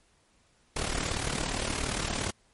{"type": "noise with amplitude modulation", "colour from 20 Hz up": "pink", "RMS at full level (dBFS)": -28, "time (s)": [0.76, 2.31], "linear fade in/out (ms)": 5, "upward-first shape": "sine", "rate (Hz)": 37.3, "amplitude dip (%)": 70, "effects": ["pink hiss -66 dBFS RMS until 2.53 s", "MP3 48 kbps"]}